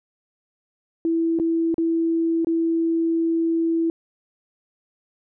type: tone with dropouts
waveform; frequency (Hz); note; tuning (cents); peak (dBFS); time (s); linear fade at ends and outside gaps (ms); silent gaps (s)
sine; 330; E4; +2; -18; 1.05-3.9; 1; 1.389-1.398 / 1.743-1.781 / 2.447-2.47
effects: none